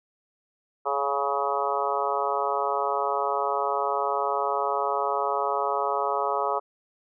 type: harmonic tone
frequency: 140 Hz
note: C#3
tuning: 18 cents sharp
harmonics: 3 / 4 / 5 / 6 / 7 / 8 / 9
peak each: -31 / -31 / -31 / -31 / -31 / -31 / -31 dBFS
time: 0.85-6.6 s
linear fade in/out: 20 ms
effects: none